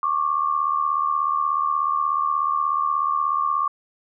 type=tone pair together; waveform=sine; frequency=1098.1 / 1174.7 Hz; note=C#6 / D6; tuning=-17 / 0 cents; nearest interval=minor second; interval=117 cents; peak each=-22 dBFS; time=0.03-3.68 s; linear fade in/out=2 ms; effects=none